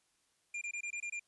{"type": "tone bursts", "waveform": "square", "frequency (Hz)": 2398, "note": "D7", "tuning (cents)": 36, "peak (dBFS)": -38, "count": 7, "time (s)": [0.54, 1.196], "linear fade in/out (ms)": 5, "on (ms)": 74, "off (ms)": 23, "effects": ["white hiss -75 dBFS RMS until 1.27 s", "resampled to 24000 Hz"]}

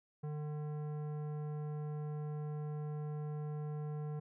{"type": "tone with tanh clipping", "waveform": "triangle", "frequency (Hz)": 150, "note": "D3", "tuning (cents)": 37, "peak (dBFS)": -40, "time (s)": [0.23, 4.2], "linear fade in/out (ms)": 10, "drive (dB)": 18, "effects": []}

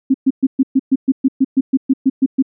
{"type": "tone bursts", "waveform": "sine", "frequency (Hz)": 266, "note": "C4", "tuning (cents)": 29, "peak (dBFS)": -8, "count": 15, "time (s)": [0.1, 2.425], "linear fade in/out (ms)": 10, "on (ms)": 43, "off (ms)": 120, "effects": []}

